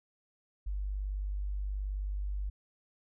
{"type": "tone", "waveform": "sine", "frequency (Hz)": 49.39, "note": "G1", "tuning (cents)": 14, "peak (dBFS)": -32, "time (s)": [0.66, 2.5], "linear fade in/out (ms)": 10, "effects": []}